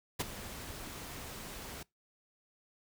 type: noise with ADSR envelope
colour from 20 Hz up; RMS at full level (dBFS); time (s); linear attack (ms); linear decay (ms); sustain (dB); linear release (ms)
pink; -31; 0.19-1.83; 15; 22; -14; 5
effects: noise-tail reverb RT60 0.2 s tail -24 dB re dry